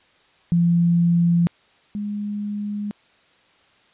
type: tone pair in turn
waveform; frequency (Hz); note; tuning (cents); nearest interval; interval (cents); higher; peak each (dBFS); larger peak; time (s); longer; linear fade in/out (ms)
sine; 171.3 / 206.5; F3 / G#3; -33 / -10; minor third; 323; second; -14 / -24; first; 0.52-1.47 / 1.95-2.91; second; 0
effects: white hiss -57 dBFS RMS until 3.93 s + resampled to 8000 Hz